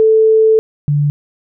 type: tone pair in turn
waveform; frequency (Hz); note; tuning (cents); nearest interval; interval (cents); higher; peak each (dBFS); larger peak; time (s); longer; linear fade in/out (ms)
sine; 440 / 145.9; A4 / D3; 0 / -11; octave + perfect fifth; 1911; first; -6 / -10; first; 0-0.59 / 0.88-1.1; first; 0
effects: none